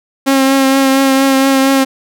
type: tone with vibrato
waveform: sawtooth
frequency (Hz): 269.4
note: C#4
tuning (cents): -49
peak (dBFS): -4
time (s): 0.26-1.85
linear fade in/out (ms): 20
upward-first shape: triangle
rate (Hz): 4.3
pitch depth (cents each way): 24
effects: none